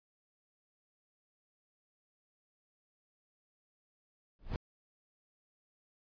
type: noise with exponential growth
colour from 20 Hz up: brown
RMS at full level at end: -26 dBFS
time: 4.39-4.56 s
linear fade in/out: 1 ms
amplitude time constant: 35 ms
effects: resampled to 11025 Hz